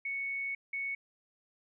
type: tone pair in turn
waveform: sine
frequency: 2217 / 2217 Hz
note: C#7 / C#7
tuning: 0 / 0 cents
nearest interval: unison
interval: 0 cents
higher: neither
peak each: -33 / -33 dBFS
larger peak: neither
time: 0.05-0.55 / 0.73-0.95 s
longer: first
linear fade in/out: 5 ms
effects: none